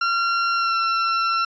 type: tone with pitch glide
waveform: 40% pulse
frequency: 1374 to 1352 Hz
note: F6 to E6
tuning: -29 to +43 cents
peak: -18 dBFS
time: 0.01-1.45 s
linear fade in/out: 5 ms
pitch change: -28 cents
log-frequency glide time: 0.56-0.76 s
effects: resampled to 16000 Hz